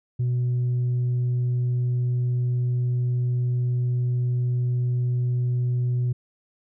sine tone with tanh clipping, 123.47 Hz, B2, in tune, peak -21 dBFS, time 0.19-6.13 s, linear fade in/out 10 ms, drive 1 dB, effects none

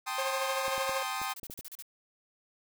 sawtooth chord, A half-diminished seventh, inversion third, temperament equal, 784 / 880 / 1046.5 / 1244.5 Hz, G5 / A5 / C6 / Eb6, 0 / 0 / 0 / 0 cents, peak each -34 / -37 / -34 / -34 dBFS, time 0.06-1.34 s, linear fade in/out 20 ms
sawtooth tone with tremolo, 536 Hz, C5, 42 cents sharp, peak -26 dBFS, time 0.18-1.03 s, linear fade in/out 5 ms, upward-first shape triangle, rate 13 Hz, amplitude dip 60%
clicks, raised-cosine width 2 ms, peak -32 dBFS, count 7, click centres 0.681 / 0.78 / 0.894 / 1.216 / 1.432 / 1.499 / 1.591 s
blue noise bursts, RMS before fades -44 dBFS, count 9, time 1.22-1.824 s, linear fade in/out 2 ms, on 36 ms, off 35 ms
effects none

